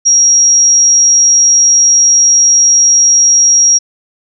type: tone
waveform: sine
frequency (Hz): 5650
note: F8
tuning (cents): +19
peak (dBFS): -4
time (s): 0.05-3.79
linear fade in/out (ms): 20
effects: none